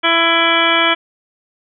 harmonic tone, 333.2 Hz, E4, 19 cents sharp, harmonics 1 / 2 / 3 / 4 / 5 / 6 / 7 / 9 / 10, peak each -22 / -20 / -20 / -18 / -20 / -23 / -17 / -21 / -19 dBFS, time 0.03-0.95 s, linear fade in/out 20 ms, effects none

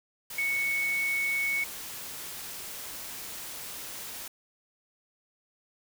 sine tone in noise, 2217 Hz, C#7, in tune, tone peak -26 dBFS, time 0.38-1.64 s, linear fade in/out 5 ms, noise white, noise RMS -40 dBFS, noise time 0.3-4.28 s, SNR +11 dB, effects none

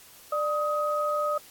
sine tone pair together, 594 / 1258.6 Hz, D5 / D#6, +20 / +19 cents, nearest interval octave + minor second, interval 1299 cents, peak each -27 dBFS, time 0.32-1.38 s, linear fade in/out 5 ms, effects white hiss -51 dBFS RMS until 1.5 s + AAC 64 kbps

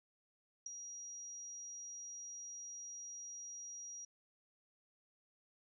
sine tone with ADSR envelope, 5740 Hz, F8, 47 cents sharp, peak -38 dBFS, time 0.66-4.05 s, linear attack 5 ms, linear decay 8 ms, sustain -8 dB, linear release 5 ms, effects none

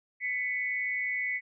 sine tone pair together, 1997.8 / 2217 Hz, B6 / C#7, +19 / 0 cents, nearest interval major second, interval 181 cents, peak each -31 / -32 dBFS, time 0.2-1.41 s, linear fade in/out 50 ms, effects none

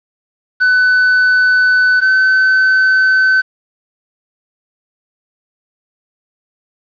triangle tone pair in turn, 1500 / 1525.3 Hz, F#6 / G6, +23 / -48 cents, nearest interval unison, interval 29 cents, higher second, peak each -6 dBFS, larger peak neither, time 0.6-2.01 / 2.01-3.42 s, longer neither, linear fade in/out 20 ms, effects resampled to 11025 Hz + 7-bit

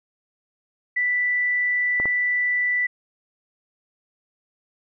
sine tone, 1975.5 Hz, B6, in tune, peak -19 dBFS, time 0.96-2.87 s, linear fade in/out 10 ms
clicks, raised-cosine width 1 ms, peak -16 dBFS, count 2, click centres 2 / 2.056 s
effects none

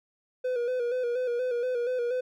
triangle tone with vibrato, 491.8 Hz, B4, 7 cents flat, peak -24 dBFS, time 0.44-2.21 s, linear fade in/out 10 ms, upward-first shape square, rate 4.2 Hz, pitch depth 50 cents each way, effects none

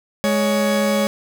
40% pulse tone pair together, 209 / 558 Hz, G#3 / C#5, +11 / +11 cents, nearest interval octave + perfect fourth, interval 1700 cents, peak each -18 dBFS, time 0.24-1.07 s, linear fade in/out 0 ms, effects none

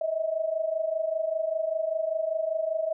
sine tone pair together, 622.9 / 648 Hz, D#5 / E5, +2 / -30 cents, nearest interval minor second, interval 68 cents, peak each -30 / -27 dBFS, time 0.01-2.93 s, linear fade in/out 5 ms, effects none

